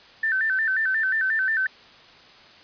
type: tone with vibrato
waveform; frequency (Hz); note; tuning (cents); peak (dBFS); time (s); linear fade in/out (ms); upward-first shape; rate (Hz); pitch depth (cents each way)
sine; 1653; G#6; -9; -20; 0.23-1.67; 5; square; 5.6; 130
effects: white hiss -49 dBFS RMS until 2.63 s + resampled to 11025 Hz